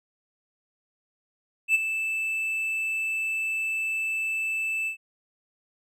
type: tone with ADSR envelope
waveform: triangle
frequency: 2637 Hz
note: E7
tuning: in tune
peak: -14 dBFS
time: 1.68-4.97 s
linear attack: 66 ms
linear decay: 22 ms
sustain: -10 dB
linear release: 99 ms
effects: none